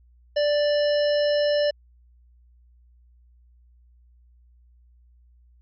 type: harmonic tone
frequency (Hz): 587.3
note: D5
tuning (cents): 0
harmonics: 1 / 3 / 5 / 7 / 9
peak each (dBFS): -19 / -33 / -34 / -38 / -34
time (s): 0.36-1.71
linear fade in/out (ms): 10
effects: added 60 Hz sine -53 dBFS peak until 5.61 s